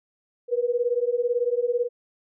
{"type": "beating tone pair", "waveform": "sine", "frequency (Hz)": [474.6, 492.6], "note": ["A#4", "B4"], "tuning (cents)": [31, -5], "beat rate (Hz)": 18, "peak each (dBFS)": -24, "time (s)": [0.48, 1.89], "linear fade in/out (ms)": 50, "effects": []}